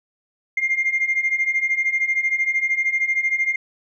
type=beating tone pair; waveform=sine; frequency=2103 / 2116 Hz; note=C7 / C7; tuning=+8 / +19 cents; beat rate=13 Hz; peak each=-22 / -19 dBFS; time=0.57-3.56 s; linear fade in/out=5 ms; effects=tanh soft clip ceiling -12 dBFS